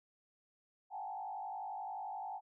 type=tone with frequency modulation; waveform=sine; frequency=806 Hz; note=G5; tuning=48 cents sharp; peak=-40 dBFS; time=0.9-2.41 s; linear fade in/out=50 ms; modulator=51.4 Hz; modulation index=1.5; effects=none